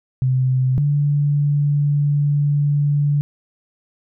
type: tone pair in turn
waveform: sine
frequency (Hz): 129.5 / 145.01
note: C3 / D3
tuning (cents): -17 / -22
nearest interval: major second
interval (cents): 195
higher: second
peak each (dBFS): -14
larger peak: neither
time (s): 0.22-0.78 / 0.78-3.21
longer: second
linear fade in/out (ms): 0
effects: none